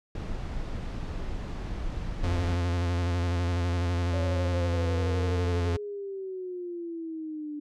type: noise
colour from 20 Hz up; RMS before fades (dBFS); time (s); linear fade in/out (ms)
brown; -33; 0.15-2.55; 2
type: tone with vibrato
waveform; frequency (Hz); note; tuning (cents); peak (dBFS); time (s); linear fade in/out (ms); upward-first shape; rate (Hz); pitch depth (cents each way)
45% pulse; 87.31; F2; 0; -25; 2.23-5.77; 10; square; 12; 36
type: exponential sweep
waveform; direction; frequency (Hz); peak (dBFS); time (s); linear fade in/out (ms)
sine; down; 574 to 293.7; -33; 4.13-7.6; 10
effects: low-pass 6000 Hz 12 dB/octave